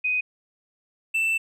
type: tone pair in turn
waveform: sine / triangle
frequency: 2500 / 2662 Hz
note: D#7 / E7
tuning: +8 / +16 cents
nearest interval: minor second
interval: 108 cents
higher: second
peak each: -21 / -19 dBFS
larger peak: second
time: 0.04-0.21 / 1.14-1.38 s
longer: second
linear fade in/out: 10 ms
effects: none